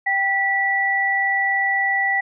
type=tone pair together; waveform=sine; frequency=784 / 1956.8 Hz; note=G5 / B6; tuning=0 / -16 cents; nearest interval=octave + major third; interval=1584 cents; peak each=-23 / -18 dBFS; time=0.06-2.21 s; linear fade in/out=10 ms; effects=none